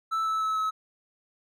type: tone with pitch steps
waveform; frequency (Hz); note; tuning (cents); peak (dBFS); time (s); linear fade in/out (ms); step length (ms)
triangle; 1318.5 / 1308.6 / 1298.8 / 1289.1; E6 / E6 / E6 / E6; 0 / -13 / -26 / -39; -23; 0.11-0.71; 20; 150
effects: none